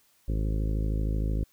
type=harmonic tone; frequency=53.1 Hz; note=G#1; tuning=39 cents sharp; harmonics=1 / 2 / 3 / 4 / 5 / 6 / 7 / 8 / 9 / 10; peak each=-26 / -33 / -36 / -41 / -40 / -42 / -46 / -46 / -50 / -48 dBFS; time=0.28-1.44 s; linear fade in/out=5 ms; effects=white hiss -65 dBFS RMS until 1.52 s